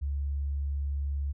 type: tone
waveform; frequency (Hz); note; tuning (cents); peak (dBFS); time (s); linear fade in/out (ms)
sine; 70.5; C#2; +30; -28; 0.01-1.33; 20
effects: none